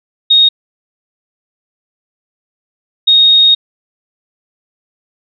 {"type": "tone pair in turn", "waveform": "sine", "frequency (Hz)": [3729, 3729], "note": ["A#7", "A#7"], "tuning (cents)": [0, 0], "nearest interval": "unison", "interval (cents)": 0, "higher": "neither", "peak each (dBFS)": -4, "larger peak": "neither", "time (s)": [[0.3, 0.49], [3.07, 3.55]], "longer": "second", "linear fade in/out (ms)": 10, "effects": []}